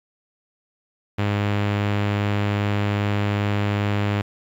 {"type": "tone with low-pass filter", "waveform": "sawtooth", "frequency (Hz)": 102.5, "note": "G#2", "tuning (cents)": -22, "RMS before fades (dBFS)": -22, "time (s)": [1.18, 4.22], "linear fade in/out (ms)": 10, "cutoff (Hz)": 2800, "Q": 1.5, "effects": ["9-bit"]}